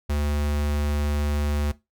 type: tone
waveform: square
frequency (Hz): 73.42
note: D2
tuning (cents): 0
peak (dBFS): -23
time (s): 0.09-1.72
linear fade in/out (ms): 10
effects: noise-tail reverb RT60 0.2 s tail -17 dB re dry